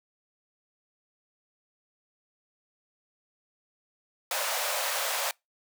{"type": "high-pass noise", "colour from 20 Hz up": "pink", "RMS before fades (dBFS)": -30, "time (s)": [4.31, 5.31], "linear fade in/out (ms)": 2, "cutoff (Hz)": 500, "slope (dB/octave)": 96, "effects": ["noise-tail reverb RT60 0.2 s tail -26 dB re dry"]}